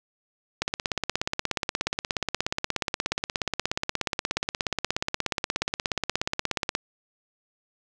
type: click train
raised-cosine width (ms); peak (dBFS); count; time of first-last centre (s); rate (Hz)
0.2; -8; 104; 0.62-6.751; 16.8
effects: none